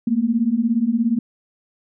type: beating tone pair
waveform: sine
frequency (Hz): 220.6 / 237.6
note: A3 / A#3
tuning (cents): +5 / +33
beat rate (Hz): 17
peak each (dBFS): -20 / -18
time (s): 0.07-1.19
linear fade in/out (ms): 5
effects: none